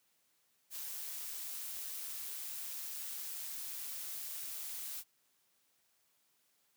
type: noise with amplitude modulation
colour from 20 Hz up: blue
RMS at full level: -42 dBFS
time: 0.7-5.04 s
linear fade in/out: 50 ms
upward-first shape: sine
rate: 147 Hz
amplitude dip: 25%
effects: white hiss -75 dBFS RMS until 6.76 s + high-pass 100 Hz 12 dB/octave